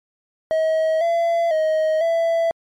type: tone with pitch steps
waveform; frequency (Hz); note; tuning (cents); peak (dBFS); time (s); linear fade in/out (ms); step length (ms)
triangle; 637 / 676 / 628 / 665; D#5 / E5 / D#5 / E5; +41 / +43 / +16 / +15; -14; 0.51-2.51; 0; 500
effects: MP3 64 kbps